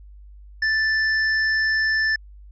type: tone with tanh clipping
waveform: sine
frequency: 1760 Hz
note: A6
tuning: in tune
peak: -20 dBFS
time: 0.62-2.16 s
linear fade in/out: 5 ms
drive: 14 dB
effects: added 50 Hz sine -41 dBFS peak until 2.51 s + resampled to 16000 Hz